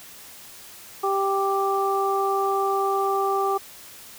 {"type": "harmonic tone", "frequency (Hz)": 392, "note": "G4", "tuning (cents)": 0, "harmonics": [1, 2, 3], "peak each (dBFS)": [-24, -25, -25], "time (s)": [1.03, 3.58], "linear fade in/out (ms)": 10, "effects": ["white hiss -44 dBFS RMS until 4.18 s"]}